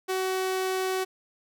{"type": "tone", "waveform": "sawtooth", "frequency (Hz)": 375.9, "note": "F#4", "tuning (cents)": 27, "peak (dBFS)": -22, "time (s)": [0.08, 1.05], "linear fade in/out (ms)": 20, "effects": []}